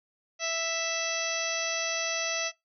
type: harmonic tone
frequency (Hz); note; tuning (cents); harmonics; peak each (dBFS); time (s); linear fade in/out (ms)
659.3; E5; 0; 1 / 2 / 3 / 4 / 5 / 6 / 7 / 8 / 9; -34 / -39 / -37 / -35 / -40 / -41 / -41 / -39 / -34; 0.39-2.52; 50
effects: noise-tail reverb RT60 0.2 s tail -22 dB re dry